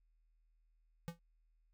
square tone with exponential decay, 169.1 Hz, E3, 44 cents sharp, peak -37 dBFS, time 1.08-1.19 s, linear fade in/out 0 ms, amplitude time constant 22 ms, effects added 40 Hz sine -70 dBFS peak until 1.73 s

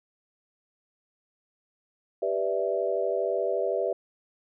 sine chord, E minor seventh, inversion first, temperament equal, 392 / 493.9 / 587.3 / 659.3 Hz, G4 / B4 / D5 / E5, 0 / 0 / 0 / 0 cents, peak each -30 dBFS, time 2.22-3.93 s, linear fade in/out 5 ms, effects none

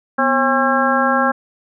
harmonic tone with a mistuned harmonic, 270 Hz, C#4, 45 cents flat, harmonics 1 / 2 / 3 / 4 / 5 / 6, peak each -20 / -20 / -20 / -20 / -20 / -20 dBFS, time 0.18-1.32 s, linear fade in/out 10 ms, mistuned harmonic 1, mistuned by -150 cents, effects none

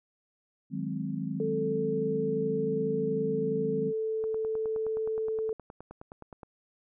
sine chord, Ab dominant seventh, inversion second, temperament equal, 155.56 / 185 / 207.7 / 261.6 Hz, Eb3 / Gb3 / Ab3 / C4, 0 / 0 / 0 / 0 cents, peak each -36 dBFS, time 0.7-3.93 s, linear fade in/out 50 ms
sine tone, 440 Hz, A4, in tune, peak -28 dBFS, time 1.4-5.53 s, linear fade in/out 2 ms
click train, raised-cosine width 1 ms, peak -30 dBFS, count 22, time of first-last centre 4.24-6.432 s, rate 9.58 Hz
effects none

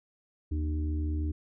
harmonic tone with a mistuned harmonic, 77.5 Hz, D#2, 6 cents flat, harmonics 1 / 3 / 4 / 5, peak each -28 / -46 / -37 / -49 dBFS, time 0.51-1.32 s, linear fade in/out 10 ms, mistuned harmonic 4, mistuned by -48 cents, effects none

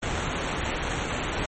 pink noise with sample-and-hold, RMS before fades -29 dBFS, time 0.02-1.46 s, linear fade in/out 10 ms, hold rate 4900 Hz, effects MP3 32 kbps

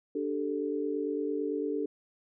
sine chord, D suspended fourth, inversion none, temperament just, 293.7 / 391.6 / 440.5 Hz, D4 / G4 / A4, 0 / -2 / +2 cents, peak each -33 / -35 / -33 dBFS, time 0.15-1.86 s, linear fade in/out 5 ms, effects none

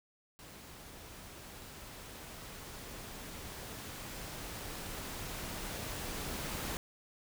pink noise with level ramp, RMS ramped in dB -52 to -39 dBFS, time 0.39-6.77 s, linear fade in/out 0 ms, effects none

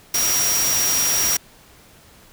sine tone in noise, 5690 Hz, F8, 31 cents sharp, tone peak -19 dBFS, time 0.14-1.37 s, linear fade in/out 5 ms, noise white, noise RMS -22 dBFS, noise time 0.14-1.37 s, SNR 0 dB, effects pink hiss -49 dBFS RMS until 2.32 s

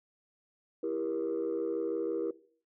sine chord, E diminished, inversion none, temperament just, 329.6 / 395.6 / 474.7 Hz, E4 / G4 / Bb4, 0 / +16 / +31 cents, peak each -34 / -35 / -33 dBFS, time 0.83-2.31 s, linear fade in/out 5 ms, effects noise-tail reverb RT60 0.5 s tail -19 dB re dry + tanh soft clip ceiling -25 dBFS

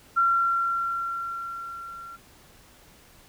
sine tone with level ramp, 1368 Hz, F6, 36 cents flat, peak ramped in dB -17 to -39 dBFS, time 0.16-2.17 s, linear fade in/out 20 ms, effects pink hiss -54 dBFS RMS until 3.28 s

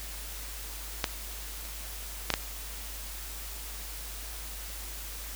clicks, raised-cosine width 0.2 ms, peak -8 / -26 / -7 / -7 dBFS, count 4, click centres 1.042 / 1.653 / 2.303 / 2.339 s, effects added 51 Hz sine -41 dBFS peak until 5.35 s + white hiss -42 dBFS RMS until 5.35 s

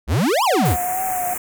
square exponential two-way sweep, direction up then down, 58.27 to 1128 to 58.27 Hz, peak -16 dBFS, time 0.07-0.77 s, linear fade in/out 50 ms, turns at 0.44 s
sine tone with vibrato, 735 Hz, F#5, 12 cents flat, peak -21 dBFS, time 0.47-1.34 s, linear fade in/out 5 ms, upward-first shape triangle, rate 2.2 Hz, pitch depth 52 cents each way
white band-stop noise, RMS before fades -27 dBFS, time 0.65-1.38 s, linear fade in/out 5 ms, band 2400 to 6800 Hz, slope 48 dB/octave
effects none

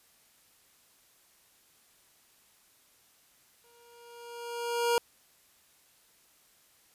25% pulse tone with exponential growth, 472.9 Hz, A#4, 25 cents sharp, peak -19 dBFS, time 3.64-4.98 s, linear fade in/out 1 ms, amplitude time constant 290 ms, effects white hiss -64 dBFS RMS until 6.94 s + resampled to 32000 Hz

